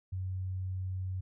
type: tone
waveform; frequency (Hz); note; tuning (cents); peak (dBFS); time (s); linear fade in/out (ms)
sine; 93.3; F#2; +15; -33; 0.12-1.21; 10
effects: none